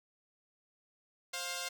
5% pulse tone pair together, 529 / 703.4 Hz, C5 / F5, +19 / +12 cents, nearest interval perfect fourth, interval 493 cents, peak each -29 / -28 dBFS, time 1.33-1.69 s, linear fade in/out 10 ms, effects none

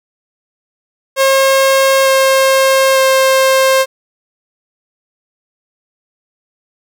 sawtooth tone with pitch steps, 538 / 534 / 530 Hz, C5 / C5 / C5, +48 / +35 / +22 cents, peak -4 dBFS, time 1.16-3.86 s, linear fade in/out 50 ms, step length 900 ms, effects none

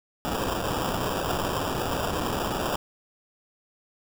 white noise with sample-and-hold, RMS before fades -28 dBFS, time 0.25-2.76 s, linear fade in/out 0 ms, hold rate 2100 Hz, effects none

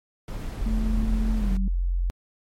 brown noise, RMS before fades -32 dBFS, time 0.28-1.57 s, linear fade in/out 2 ms
sine tone, 44.07 Hz, F1, 16 cents sharp, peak -21 dBFS, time 0.61-2.1 s, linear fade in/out 0 ms
sine tone with pitch glide, 220 to 191.52 Hz, A3 to G3, 0 to -40 cents, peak -27 dBFS, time 0.66-1.68 s, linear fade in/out 2 ms, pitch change -240 cents, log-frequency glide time 1.37-1.52 s
effects MP3 64 kbps

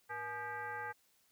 sine tone with frequency modulation, 1218 Hz, D#6, 37 cents flat, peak -39 dBFS, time 0.09-0.93 s, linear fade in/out 20 ms, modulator 370 Hz, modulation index 1.8, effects white hiss -72 dBFS RMS until 1.31 s

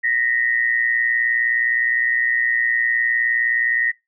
sine tone pair together, 1856 / 1975.5 Hz, A#6 / B6, -8 / 0 cents, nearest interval minor second, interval 108 cents, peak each -18 / -22 dBFS, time 0.03-3.92 s, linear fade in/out 20 ms, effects noise-tail reverb RT60 0.2 s tail -20 dB re dry

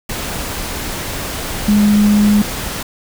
sine tone in noise, 207.7 Hz, G#3, in tune, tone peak -8 dBFS, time 1.68-2.42 s, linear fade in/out 5 ms, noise pink, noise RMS -23 dBFS, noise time 0.09-2.83 s, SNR +12 dB, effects none

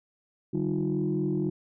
sine tone cluster, 148.3 / 191.1 / 313.1 / 356.7 Hz, D3 / G3 / D#4 / F4, +17 / -44 / +11 / +37 cents, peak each -30 dBFS, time 0.53-1.5 s, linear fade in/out 10 ms, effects tanh soft clip ceiling -18 dBFS

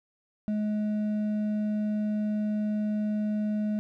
triangle tone with hard clipping, 211.3 Hz, G#3, 30 cents sharp, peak -27 dBFS, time 0.48-3.79 s, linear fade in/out 0 ms, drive 8 dB, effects none

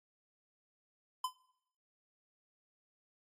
square tone with exponential decay, 1018 Hz, C6, 48 cents flat, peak -31 dBFS, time 1.24-1.35 s, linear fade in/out 5 ms, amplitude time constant 22 ms, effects noise-tail reverb RT60 0.8 s tail -22 dB re dry + AAC 48 kbps

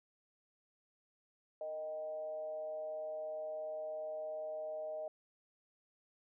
sine tone with frequency modulation, 622.3 Hz, D#5, in tune, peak -39 dBFS, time 1.61-5.08 s, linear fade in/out 2 ms, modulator 163 Hz, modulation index 0.41, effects none

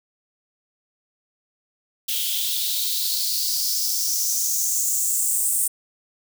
blue noise with high-pass filter sweep, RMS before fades -23 dBFS, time 2.08-5.68 s, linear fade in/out 10 ms, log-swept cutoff 3100 to 8800 Hz, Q 4.7, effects none

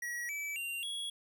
square tone with pitch steps, 1916 / 2305 / 2773 / 3336 Hz, A#6 / D7 / F7 / G#7, +47 / -33 / -13 / +7 cents, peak -37 dBFS, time 0.02-1.1 s, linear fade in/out 5 ms, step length 270 ms, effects none

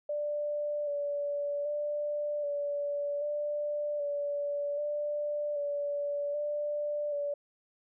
sine tone with vibrato, 583 Hz, D5, 13 cents flat, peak -30 dBFS, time 0.09-7.34 s, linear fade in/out 5 ms, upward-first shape square, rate 0.64 Hz, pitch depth 20 cents each way, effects none

